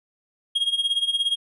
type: tone with tremolo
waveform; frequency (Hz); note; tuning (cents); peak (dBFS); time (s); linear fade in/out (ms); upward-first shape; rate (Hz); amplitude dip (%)
triangle; 3262; G#7; -32; -16; 0.55-1.36; 10; sine; 17; 80
effects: resampled to 24000 Hz